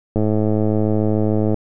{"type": "click train", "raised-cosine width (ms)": 2, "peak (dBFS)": -6, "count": 149, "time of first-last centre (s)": [0.16, 1.543], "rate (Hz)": 107, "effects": []}